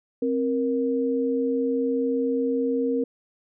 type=tone pair together; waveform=sine; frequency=264.5 / 469.5 Hz; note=C4 / A#4; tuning=+19 / +12 cents; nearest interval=minor seventh; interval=993 cents; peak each=-24 dBFS; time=0.22-3.04 s; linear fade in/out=5 ms; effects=none